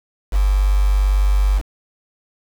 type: tone with quantisation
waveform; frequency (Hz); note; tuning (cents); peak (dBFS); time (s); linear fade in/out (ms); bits
sine; 49; G1; 0; -12; 0.31-1.62; 50; 5
effects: none